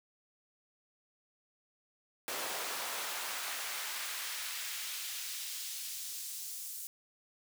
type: noise with high-pass filter sweep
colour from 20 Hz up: pink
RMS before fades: -40 dBFS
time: 2.28-6.87 s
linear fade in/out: 0 ms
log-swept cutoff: 510 to 8000 Hz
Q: 0.79
effects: none